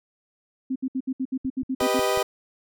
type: tone bursts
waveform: sine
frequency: 261.6 Hz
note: C4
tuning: in tune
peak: -23 dBFS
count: 11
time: 0.7-1.998 s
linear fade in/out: 10 ms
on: 58 ms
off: 66 ms
type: click train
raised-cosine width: 5 ms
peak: -27 dBFS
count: 5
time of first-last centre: 1.45-2.175 s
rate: 5.52 Hz
type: chord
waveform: 30% pulse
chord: G augmented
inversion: none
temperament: equal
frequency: 392 / 493.9 / 622.3 Hz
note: G4 / B4 / D#5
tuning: 0 / 0 / 0 cents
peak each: -23 dBFS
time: 1.8-2.23 s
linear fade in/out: 5 ms
effects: none